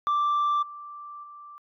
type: tone with level steps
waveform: sine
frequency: 1174 Hz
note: D6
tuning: 1 cent flat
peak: -19 / -38 / -42 dBFS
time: 0.07-1.58 s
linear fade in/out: 0 ms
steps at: 0.62 / 1.23 s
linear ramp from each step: 10 ms
effects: tanh soft clip ceiling -20 dBFS